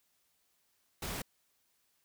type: noise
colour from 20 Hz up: pink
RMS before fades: -39 dBFS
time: 1.02-1.22 s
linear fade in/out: 5 ms
effects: white hiss -75 dBFS RMS until 2.04 s